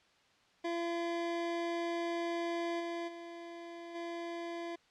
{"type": "tone with level steps", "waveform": "25% pulse", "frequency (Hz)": 340.1, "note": "F4", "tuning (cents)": -46, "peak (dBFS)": [-30, -33, -41, -35], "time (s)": [0.64, 4.76], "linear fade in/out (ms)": 10, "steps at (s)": [2.79, 3.07, 3.94], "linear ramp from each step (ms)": 20, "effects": ["white hiss -67 dBFS RMS until 4.9 s", "low-pass 4000 Hz 12 dB/octave"]}